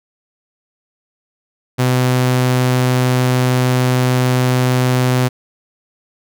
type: tone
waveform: sawtooth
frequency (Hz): 126.7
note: B2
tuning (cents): +45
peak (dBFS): -8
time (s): 1.78-5.29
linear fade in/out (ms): 20
effects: none